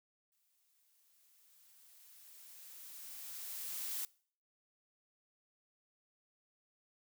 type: noise with exponential growth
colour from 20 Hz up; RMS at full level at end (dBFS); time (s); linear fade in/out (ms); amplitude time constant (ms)
blue; -39; 0.32-4.05; 1; 810
effects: noise-tail reverb RT60 0.5 s tail -23 dB re dry